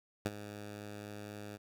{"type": "tone with ADSR envelope", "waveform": "10% pulse", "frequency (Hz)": 103.83, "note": "G#2", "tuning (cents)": 0, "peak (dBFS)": -22, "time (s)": [0.25, 1.58], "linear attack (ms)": 9, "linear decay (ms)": 35, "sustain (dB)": -14, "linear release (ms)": 29, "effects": []}